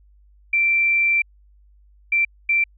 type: tone bursts at uneven times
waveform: sine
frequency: 2349 Hz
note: D7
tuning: in tune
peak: -15 dBFS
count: 3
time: 0.53-1.22 / 2.12-2.25 / 2.49-2.64 s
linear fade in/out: 5 ms
effects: added 50 Hz sine -50 dBFS peak until 2.77 s